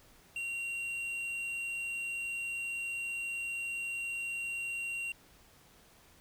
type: tone with tanh clipping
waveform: sine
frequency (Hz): 2755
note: F7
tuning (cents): -24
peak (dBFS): -36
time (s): 0.36-5.12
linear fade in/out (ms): 2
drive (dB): 7
effects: pink hiss -61 dBFS RMS until 6.2 s